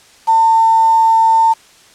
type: tone with quantisation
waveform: sine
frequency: 899 Hz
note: A5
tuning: 37 cents sharp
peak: -7 dBFS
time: 0.27-1.54 s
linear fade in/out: 20 ms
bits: 5
effects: white hiss -45 dBFS RMS until 1.94 s + low-pass 8000 Hz 12 dB/octave